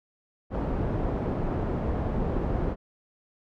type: low-pass noise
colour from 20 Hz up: pink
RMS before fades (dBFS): -28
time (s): 0.5-2.76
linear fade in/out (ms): 50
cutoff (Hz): 690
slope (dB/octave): 12
effects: none